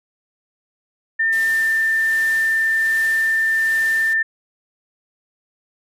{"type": "tone with pitch glide", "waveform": "sine", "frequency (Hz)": [1802, 1789.6], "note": ["A6", "A6"], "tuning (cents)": [41, 29], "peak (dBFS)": -15, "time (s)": [1.19, 4.23], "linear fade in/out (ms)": 10, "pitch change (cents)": -12, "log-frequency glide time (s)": [1.33, 1.67]}
{"type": "noise with tremolo", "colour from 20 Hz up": "white", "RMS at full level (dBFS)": -34, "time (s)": [1.32, 4.14], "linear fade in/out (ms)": 10, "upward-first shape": "sine", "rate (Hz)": 1.3, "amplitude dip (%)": 45}
{"effects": ["resampled to 32000 Hz"]}